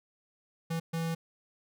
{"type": "tone bursts at uneven times", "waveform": "square", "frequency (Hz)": 164.81, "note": "E3", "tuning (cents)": 0, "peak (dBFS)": -31, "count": 2, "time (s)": [[0.7, 0.8], [0.93, 1.15]], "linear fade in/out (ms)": 10, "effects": []}